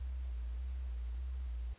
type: tone with vibrato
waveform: sine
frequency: 61.1 Hz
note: B1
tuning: 18 cents flat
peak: -37 dBFS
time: 0-1.74 s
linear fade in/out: 10 ms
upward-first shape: square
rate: 1.7 Hz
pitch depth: 61 cents each way
effects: pink hiss -63 dBFS RMS until 1.78 s + resampled to 8000 Hz